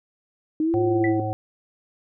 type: linear two-way sweep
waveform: sine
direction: up then down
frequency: 306.7 to 355.6 to 325.1 Hz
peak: -19 dBFS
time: 0.6-1.2 s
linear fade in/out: 2 ms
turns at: 0.81 s
type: harmonic tone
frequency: 107.7 Hz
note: A2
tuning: 37 cents flat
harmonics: 1 / 3 / 5 / 7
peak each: -27 / -32 / -31 / -29 dBFS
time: 0.74-1.33 s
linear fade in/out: 0 ms
type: tone with exponential decay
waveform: sine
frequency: 1975.5 Hz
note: B6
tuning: in tune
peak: -22 dBFS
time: 1.04-1.19 s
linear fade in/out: 2 ms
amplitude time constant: 32 ms
effects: none